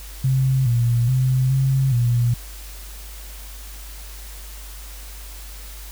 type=tone with pitch steps; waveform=sine; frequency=132.1 / 118.8 / 129.5 / 133.9 / 120.1 Hz; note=C3 / A#2 / C3 / C3 / B2; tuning=+17 / +33 / -17 / +40 / -48 cents; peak=-15 dBFS; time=0.24-2.34 s; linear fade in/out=5 ms; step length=420 ms; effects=added 50 Hz sine -35 dBFS peak until 5.91 s + white hiss -41 dBFS RMS until 5.91 s